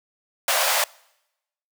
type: high-pass noise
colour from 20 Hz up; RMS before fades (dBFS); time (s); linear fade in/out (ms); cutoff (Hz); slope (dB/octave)
pink; -21; 0.48-0.84; 2; 530; 96
effects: noise-tail reverb RT60 0.9 s tail -25 dB re dry